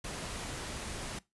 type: noise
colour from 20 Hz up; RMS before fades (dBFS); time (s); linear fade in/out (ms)
pink; -40; 0.04-1.19; 5
effects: noise-tail reverb RT60 0.2 s tail -20 dB re dry + resampled to 24000 Hz